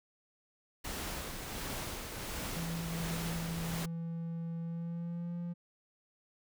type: noise with tremolo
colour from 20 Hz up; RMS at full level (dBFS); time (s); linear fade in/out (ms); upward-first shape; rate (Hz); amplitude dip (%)
pink; -39; 0.84-3.86; 10; sine; 1.4; 35
type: tone with pitch glide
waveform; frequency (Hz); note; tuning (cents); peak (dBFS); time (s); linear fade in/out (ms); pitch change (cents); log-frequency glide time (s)
triangle; 166.6 to 172.87; E3 to F3; +19 to -17; -34; 2.55-5.54; 20; +64; 4.61-5.37
effects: none